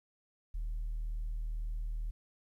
sine tone, 39 Hz, D#1, 5 cents sharp, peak -32 dBFS, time 0.54-2.11 s, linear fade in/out 10 ms, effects tanh soft clip ceiling -32 dBFS + 12-bit

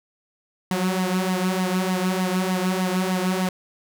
sawtooth tone with flanger, 185 Hz, F#3, in tune, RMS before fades -23 dBFS, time 0.71-3.49 s, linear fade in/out 2 ms, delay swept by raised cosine 0.99 to 4.69 ms, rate 3.3 Hz, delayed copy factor +0.65, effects none

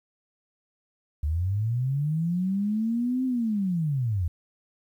sine linear two-way sweep, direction up then down, 71 to 261.6 to 79.6 Hz, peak -23 dBFS, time 1.23-4.28 s, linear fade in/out 5 ms, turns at 3.25 s, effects 10-bit

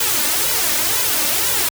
white noise with flanger, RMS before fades -18 dBFS, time 0-1.69 s, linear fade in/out 5 ms, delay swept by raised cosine 2 to 3.4 ms, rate 2 Hz, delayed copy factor +0.8, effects high-pass 60 Hz 12 dB/octave

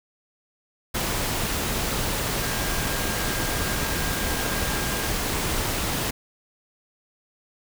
sine tone in noise, 1610 Hz, G6, 46 cents sharp, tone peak -35 dBFS, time 2.41-5.08 s, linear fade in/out 10 ms, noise pink, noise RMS -26 dBFS, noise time 0.94-6.11 s, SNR -12 dB, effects none

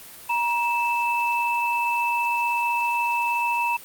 sine tone pair together, 947.5 / 2637 Hz, A#5 / E7, +28 / 0 cents, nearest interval octave + tritone, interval 1772 cents, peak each -22 / -25 dBFS, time 0.29-3.77 s, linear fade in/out 10 ms, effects white hiss -43 dBFS RMS until 3.84 s + Opus 32 kbps

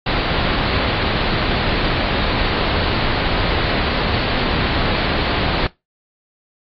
pink low-pass noise, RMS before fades -19 dBFS, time 0.06-5.67 s, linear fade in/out 5 ms, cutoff 4600 Hz, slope 96 dB/octave, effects noise-tail reverb RT60 0.2 s tail -20 dB re dry + AAC 32 kbps

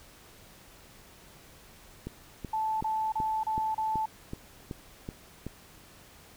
click train, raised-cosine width 3 ms, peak -23 dBFS, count 10, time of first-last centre 2.07-5.466 s, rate 2.65 Hz
sine tone bursts, 875 Hz, A5, 10 cents flat, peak -27 dBFS, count 5, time 2.53-4.058 s, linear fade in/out 5 ms, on 280 ms, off 32 ms
effects pink hiss -54 dBFS RMS until 6.36 s

